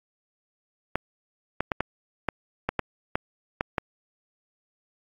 clicks, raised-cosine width 0.5 ms, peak -9 dBFS, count 10, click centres 0.956 / 1.606 / 1.718 / 1.806 / 2.287 / 2.69 / 2.793 / 3.155 / 3.609 / 3.782 s, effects AAC 64 kbps

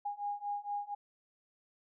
sine beating tone pair, 816 / 820.3 Hz, G#5 / G#5, -31 / -22 cents, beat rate 4.3 Hz, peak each -39 / -38 dBFS, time 0.05-0.95 s, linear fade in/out 10 ms, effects none

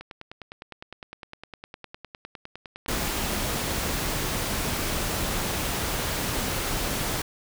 click train, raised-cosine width 0.3 ms, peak -23 dBFS, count 36, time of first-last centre 0.01-3.574 s, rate 9.82 Hz
pink noise, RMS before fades -28 dBFS, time 2.88-7.22 s, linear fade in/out 5 ms
effects none

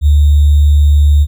sine tone with sample-and-hold, 73.3 Hz, D2, 3 cents flat, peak -4 dBFS, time 0.01-1.27 s, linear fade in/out 50 ms, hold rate 3675 Hz, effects none

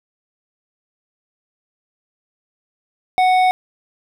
triangle tone with hard clipping, 740 Hz, F#5, in tune, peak -13 dBFS, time 3.18-3.51 s, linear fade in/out 0 ms, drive 13 dB, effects none

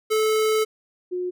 square / sine tone pair in turn, 434.6 / 361.1 Hz, A4 / F#4, -21 / -42 cents, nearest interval minor third, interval 321 cents, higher first, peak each -19 / -24 dBFS, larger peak first, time 0.1-0.65 / 1.11-1.31 s, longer first, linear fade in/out 20 ms, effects none

